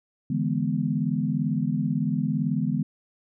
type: chord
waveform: sine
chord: E dominant seventh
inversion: third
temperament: equal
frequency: 146.83 / 164.81 / 207.7 / 246.9 Hz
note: D3 / E3 / G#3 / B3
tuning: 0 / 0 / 0 / 0 cents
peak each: -28 dBFS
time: 0.3-2.83 s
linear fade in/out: 5 ms
effects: none